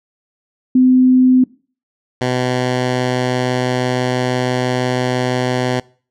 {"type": "tone pair in turn", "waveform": ["sine", "10% pulse"], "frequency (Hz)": [255.5, 126.03], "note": ["C4", "B2"], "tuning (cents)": [-41, 36], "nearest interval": "octave", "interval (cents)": 1223, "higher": "first", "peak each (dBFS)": -7, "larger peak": "neither", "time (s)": [[0.75, 1.44], [2.21, 5.8]], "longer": "second", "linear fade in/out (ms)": 5, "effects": ["noise-tail reverb RT60 0.4 s tail -22 dB re dry", "low-pass 6000 Hz 12 dB/octave"]}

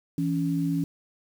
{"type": "tone pair together", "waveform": "sine", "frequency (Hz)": [164.81, 279.8], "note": ["E3", "C#4"], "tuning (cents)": [0, 16], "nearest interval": "major sixth", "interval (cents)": 916, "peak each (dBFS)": -26, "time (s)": [0.18, 0.84], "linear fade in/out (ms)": 2, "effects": ["8-bit"]}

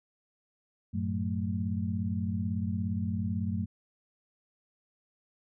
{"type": "tone cluster", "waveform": "sine", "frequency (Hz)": [94.8, 112.4, 184, 220.6], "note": ["F#2", "A2", "F#3", "A3"], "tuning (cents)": [43, 37, -9, 5], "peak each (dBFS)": [-32, -39, -35, -34], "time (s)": [0.93, 3.66], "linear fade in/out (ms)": 20, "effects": []}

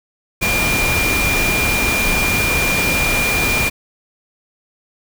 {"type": "tone in noise", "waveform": "sine", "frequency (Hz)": 2400, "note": "D7", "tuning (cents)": 37, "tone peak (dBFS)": -17, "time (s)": [0.41, 3.7], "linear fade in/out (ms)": 20, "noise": "pink", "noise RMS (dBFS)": -19, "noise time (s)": [0.41, 3.7], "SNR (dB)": -1, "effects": []}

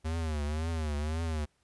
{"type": "tone with vibrato", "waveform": "square", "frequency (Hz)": 77.78, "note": "D#2", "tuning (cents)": 0, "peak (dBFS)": -31, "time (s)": [0.04, 1.46], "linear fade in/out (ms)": 20, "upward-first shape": "triangle", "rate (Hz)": 1.9, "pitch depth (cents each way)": 130, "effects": ["pink hiss -73 dBFS RMS until 1.63 s", "resampled to 24000 Hz"]}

